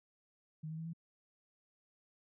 sine tone with pitch steps, 156 / 159.19 / 162.44 / 165.75 Hz, D#3 / D#3 / E3 / E3, +5 / +40 / -25 / +10 cents, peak -40 dBFS, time 0.63-0.934 s, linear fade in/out 10 ms, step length 76 ms, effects none

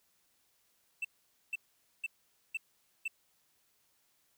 triangle tone bursts, 2665 Hz, E7, 18 cents sharp, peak -31 dBFS, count 5, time 1.02-3.08 s, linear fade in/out 5 ms, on 28 ms, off 480 ms, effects white hiss -73 dBFS RMS until 4.37 s

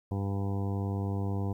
harmonic tone, 98.8 Hz, G2, 14 cents sharp, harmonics 1 / 2 / 3 / 4 / 5 / 7 / 8 / 9 / 10, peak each -30 / -36 / -40 / -42 / -44 / -47 / -48 / -49 / -50 dBFS, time 0.11-1.53 s, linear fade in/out 5 ms, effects 11-bit

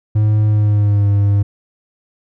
triangle tone with pitch glide, 106.6 to 101.14 Hz, G#2 to G#2, +46 to -45 cents, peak -8 dBFS, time 0.15-1.43 s, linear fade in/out 10 ms, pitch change -91 cents, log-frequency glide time 0.46-1.08 s, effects none

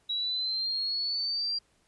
sine exponential sweep, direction up, 3870 to 4765 Hz, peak -28 dBFS, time 0.09-1.59 s, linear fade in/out 10 ms, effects pink hiss -68 dBFS RMS until 1.87 s + resampled to 24000 Hz

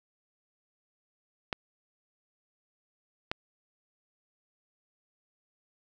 clicks, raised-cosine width 0.3 ms, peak -14 dBFS, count 2, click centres 1.528 / 3.315 s, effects none

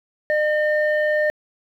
sine tone pair together, 606 / 1815.9 Hz, D#5 / A#6, -46 / -46 cents, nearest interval octave + perfect fifth, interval 1900 cents, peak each -17 / -21 dBFS, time 0.3-1.3 s, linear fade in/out 0 ms, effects tanh soft clip ceiling -11 dBFS + 9-bit

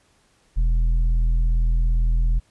triangle tone with tanh clipping, 41.2 Hz, E1, in tune, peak -17 dBFS, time 0.56-2.4 s, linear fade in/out 20 ms, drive 10 dB, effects pink hiss -61 dBFS RMS until 2.5 s + resampled to 24000 Hz

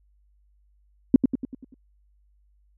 sine tone with echo, 258.7 Hz, C4, 19 cents flat, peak -8 dBFS, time 1.14-1.16 s, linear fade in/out 2 ms, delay 97 ms, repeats 6, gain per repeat -6 dB, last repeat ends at 1.742 s, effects added 50 Hz sine -59 dBFS peak until 2.77 s

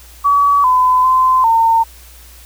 sine tone with pitch steps, 1138 / 1012 / 1030 / 909 Hz, C#6 / B5 / C6 / A#5, +45 / +42 / -28 / -44 cents, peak -8 dBFS, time 0.24-1.84 s, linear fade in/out 20 ms, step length 400 ms, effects added 60 Hz sine -39 dBFS peak until 2.45 s + white hiss -42 dBFS RMS until 2.45 s

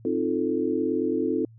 sine chord, F dominant seventh, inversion second, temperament equal, 261.6 / 311.1 / 349.2 / 440 Hz, C4 / Eb4 / F4 / A4, 0 / 0 / 0 / 0 cents, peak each -28 dBFS, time 0.05-1.45 s, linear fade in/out 2 ms, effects added 113 Hz sine -47 dBFS peak until 1.58 s

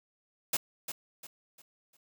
white noise with echo, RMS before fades -29 dBFS, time 0.53-0.57 s, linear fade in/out 5 ms, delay 350 ms, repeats 4, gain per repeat -9 dB, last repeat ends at 1.97 s, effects none

